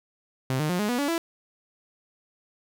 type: tone with pitch steps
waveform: sawtooth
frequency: 130.81 / 152.89 / 178.69 / 208.9 / 244.1 / 285.3 / 333.5 Hz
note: C3 / D#3 / F3 / G#3 / B3 / C#4 / E4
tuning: 0 / -30 / +40 / +10 / -20 / +50 / +20 cents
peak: -20 dBFS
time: 0.5-1.179 s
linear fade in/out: 0 ms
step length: 97 ms
effects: none